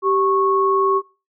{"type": "tone pair together", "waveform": "sine", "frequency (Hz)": [388.9, 1100], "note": ["G4", "C#6"], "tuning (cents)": [-14, -14], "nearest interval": "octave + tritone", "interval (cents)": 1800, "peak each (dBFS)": -17, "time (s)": [0.02, 1.02], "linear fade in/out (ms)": 50, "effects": ["noise-tail reverb RT60 0.3 s tail -21 dB re dry"]}